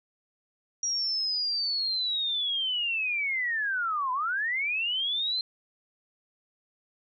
sine linear two-way sweep, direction down then up, 5720 to 989 to 4157 Hz, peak -26 dBFS, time 0.83-5.41 s, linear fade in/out 2 ms, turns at 4.12 s, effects none

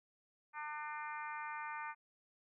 harmonic tone, 300 Hz, D4, 37 cents sharp, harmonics 3 / 4 / 5 / 6 / 7 / 8, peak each -45 / -47 / -49 / -51 / -52 / -53 dBFS, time 0.53-1.95 s, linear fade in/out 50 ms, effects none

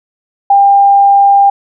sine tone, 798 Hz, G5, 31 cents sharp, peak -3 dBFS, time 0.5-1.5 s, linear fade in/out 5 ms, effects none

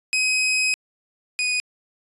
sawtooth tone pair in turn, 2528 / 2482 Hz, D#7 / D#7, +27 / -5 cents, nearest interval unison, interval 32 cents, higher first, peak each -15 / -17 dBFS, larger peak first, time 0.13-0.74 / 1.39-1.6 s, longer first, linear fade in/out 0 ms, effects resampled to 24000 Hz

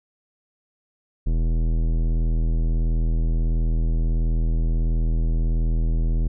sine tone with tanh clipping, 40.74 Hz, E1, 20 cents flat, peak -20 dBFS, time 1.26-6.28 s, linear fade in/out 10 ms, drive 16 dB, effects none

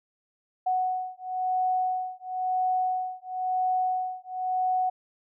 sine beating tone pair, 740 / 740.98 Hz, F#5 / F#5, 0 / +2 cents, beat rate 0.98 Hz, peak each -28 dBFS, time 0.66-4.9 s, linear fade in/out 10 ms, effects none

